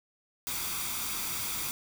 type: noise with comb filter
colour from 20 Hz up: white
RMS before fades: -34 dBFS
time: 0.47-1.71 s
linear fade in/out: 0 ms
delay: 0.85 ms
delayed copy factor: +0.55
effects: none